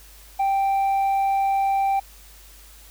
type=tone with tanh clipping; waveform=sine; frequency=784 Hz; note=G5; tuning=in tune; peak=-19 dBFS; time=0.39-2 s; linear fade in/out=10 ms; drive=3 dB; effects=added 50 Hz sine -47 dBFS peak until 2.9 s + white hiss -49 dBFS RMS until 2.9 s